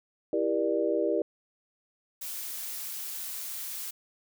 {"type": "chord", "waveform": "sine", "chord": "E half-diminished seventh", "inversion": "none", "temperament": "just", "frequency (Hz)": [329.6, 395.6, 474.7, 593.3], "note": ["E4", "G4", "Bb4", "D5"], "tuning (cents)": [0, 16, 31, 18], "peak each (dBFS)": -30, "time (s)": [0.33, 1.22], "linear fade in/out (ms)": 2}
{"type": "noise", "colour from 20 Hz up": "blue", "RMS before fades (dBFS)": -37, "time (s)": [2.21, 3.91], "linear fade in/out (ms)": 10}
{"effects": []}